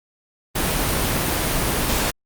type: noise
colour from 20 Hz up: pink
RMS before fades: -21 dBFS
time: 0.55-2.11 s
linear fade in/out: 10 ms
effects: Opus 32 kbps